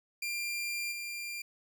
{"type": "tone with level steps", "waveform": "sawtooth", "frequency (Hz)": 2385, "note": "D7", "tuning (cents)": 26, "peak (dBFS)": [-30, -34], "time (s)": [0.22, 1.42], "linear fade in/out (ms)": 5, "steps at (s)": 0.91, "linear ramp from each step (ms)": 20, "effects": []}